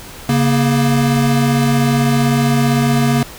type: tone pair together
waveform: square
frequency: 138.59 / 236.2 Hz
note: C#3 / A#3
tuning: 0 / +23 cents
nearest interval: major sixth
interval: 923 cents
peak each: -15 dBFS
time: 0.29-3.23 s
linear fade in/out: 2 ms
effects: pink hiss -34 dBFS RMS until 3.38 s